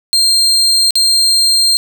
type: tone with dropouts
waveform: 35% pulse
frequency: 4187 Hz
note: C8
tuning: in tune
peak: -7 dBFS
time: 0.13-1.77 s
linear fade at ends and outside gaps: 0 ms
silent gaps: 0.907-0.955 s
effects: none